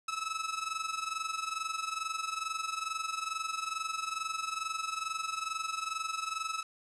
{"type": "tone with amplitude modulation", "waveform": "sawtooth", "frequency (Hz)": 1301, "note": "E6", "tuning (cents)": -23, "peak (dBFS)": -27, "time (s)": [0.08, 6.63], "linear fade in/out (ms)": 5, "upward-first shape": "sine", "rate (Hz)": 22.3, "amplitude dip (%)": 75, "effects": ["resampled to 22050 Hz", "9-bit"]}